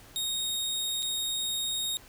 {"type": "tone with dropouts", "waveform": "sawtooth", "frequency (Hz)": 3729, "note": "A#7", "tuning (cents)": 0, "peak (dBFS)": -26, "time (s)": [0.16, 1.97], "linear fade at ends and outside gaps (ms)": 0, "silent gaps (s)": [1.024, 1.028], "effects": ["pink hiss -53 dBFS RMS until 2.08 s"]}